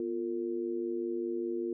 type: tone with amplitude modulation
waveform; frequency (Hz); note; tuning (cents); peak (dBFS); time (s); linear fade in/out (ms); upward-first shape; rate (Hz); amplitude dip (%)
sine; 349.2; F4; 0; -27; 0-1.73; 2; sine; 105; 90
effects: none